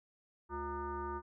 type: tone with frequency modulation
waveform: sine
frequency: 640 Hz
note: D#5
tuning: 49 cents sharp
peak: -37 dBFS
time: 0.49-1.22 s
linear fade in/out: 50 ms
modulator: 284 Hz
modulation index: 2.3
effects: none